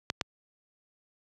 clicks, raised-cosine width 0.2 ms, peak -10 dBFS, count 2, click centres 0.101 / 0.212 s, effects high-pass 80 Hz 12 dB/octave

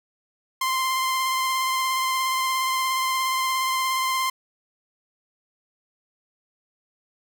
sawtooth tone with vibrato, 1045 Hz, C6, 2 cents flat, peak -18 dBFS, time 0.61-4.3 s, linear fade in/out 5 ms, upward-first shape triangle, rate 17 Hz, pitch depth 20 cents each way, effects none

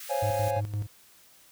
white high-pass noise, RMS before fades -42 dBFS, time 0-0.51 s, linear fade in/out 5 ms, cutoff 1200 Hz, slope 96 dB/octave
triangle chord, Db major seventh, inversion third, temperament equal, 523.3 / 554.4 / 698.5 / 830.6 Hz, C5 / Db5 / F5 / Ab5, 0 / 0 / 0 / 0 cents, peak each -31 / -28 / -33 / -29 dBFS, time 0.09-0.61 s, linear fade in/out 20 ms
triangle tone with tremolo, 103.83 Hz, G#2, in tune, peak -25 dBFS, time 0.22-0.87 s, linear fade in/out 10 ms, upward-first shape square, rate 5.8 Hz, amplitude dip 60%
effects white hiss -57 dBFS RMS until 1.51 s

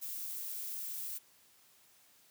violet noise, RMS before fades -41 dBFS, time 0.01-1.19 s, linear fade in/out 20 ms, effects white hiss -65 dBFS RMS until 2.3 s + high-pass 60 Hz 12 dB/octave

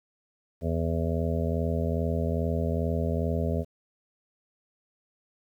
harmonic tone, 82.41 Hz, E2, in tune, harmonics 1 / 2 / 3 / 5 / 6 / 7 / 8, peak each -28 / -31 / -33 / -35 / -36 / -36 / -37 dBFS, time 0.61-3.65 s, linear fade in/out 50 ms, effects 10-bit

